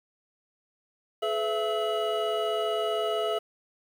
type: tone cluster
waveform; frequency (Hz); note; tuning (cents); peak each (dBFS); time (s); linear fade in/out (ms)
triangle; 427.5 / 503 / 668 / 1298 / 2923; A4 / B4 / E5 / E6 / F#7; -50 / +32 / +23 / -27 / -22; -28 / -35 / -27 / -33 / -35; 1.22-3.39; 10
effects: 9-bit